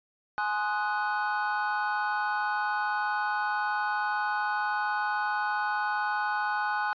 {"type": "chord", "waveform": "triangle", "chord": "Ab dominant seventh", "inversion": "none", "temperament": "equal with one note detuned", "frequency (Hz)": [838.3, 1046.5, 1244.5, 1480], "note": ["Ab5", "C6", "Eb6", "Gb6"], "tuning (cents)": [16, 0, 0, 0], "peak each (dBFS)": [-28, -34, -34, -29], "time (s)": [0.38, 6.93], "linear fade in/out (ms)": 0, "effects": ["resampled to 11025 Hz"]}